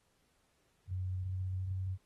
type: tone with pitch steps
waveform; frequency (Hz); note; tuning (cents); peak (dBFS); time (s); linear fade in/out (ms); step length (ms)
sine; 92.5 / 93.2 / 93.9; F#2 / F#2 / F#2; 0 / +13 / +26; -34; 0.87-1.98; 50; 370
effects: pink hiss -75 dBFS RMS until 2.05 s + AAC 32 kbps